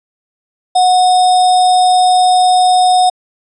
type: tone with sample-and-hold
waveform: sine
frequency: 732 Hz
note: F#5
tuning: 19 cents flat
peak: -6 dBFS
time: 0.75-3.1 s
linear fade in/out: 10 ms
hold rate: 4410 Hz
effects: resampled to 24000 Hz